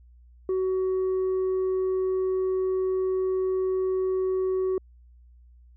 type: tone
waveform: sine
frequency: 375.3 Hz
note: F#4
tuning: 25 cents sharp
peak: -20 dBFS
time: 0.49-4.78 s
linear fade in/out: 2 ms
effects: tanh soft clip ceiling -22 dBFS + added 60 Hz sine -50 dBFS peak until 5.76 s